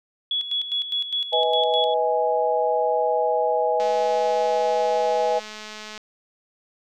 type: tone with tremolo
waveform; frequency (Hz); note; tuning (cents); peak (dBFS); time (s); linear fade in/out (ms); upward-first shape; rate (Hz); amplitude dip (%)
sine; 3376; G#7; +28; -21; 0.31-1.94; 2; square; 4.9; 65
type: chord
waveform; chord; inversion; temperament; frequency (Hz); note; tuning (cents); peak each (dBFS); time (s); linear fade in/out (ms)
sine; G# minor; first; equal with one note detuned; 493.9 / 634.6 / 830.6; B4 / D#5 / G#5; 0 / +34 / 0; -23; 1.32-5.4; 20
type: click train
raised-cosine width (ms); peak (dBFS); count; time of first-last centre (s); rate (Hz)
0.2; -20; 467; 3.8-5.978; 214
effects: none